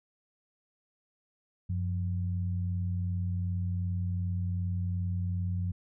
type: tone pair together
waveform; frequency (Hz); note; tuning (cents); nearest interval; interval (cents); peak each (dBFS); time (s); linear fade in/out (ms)
sine; 93.1 / 175.75; F#2 / F3; +11 / +11; major seventh; 1100; -29 / -37; 1.69-5.72; 10
effects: none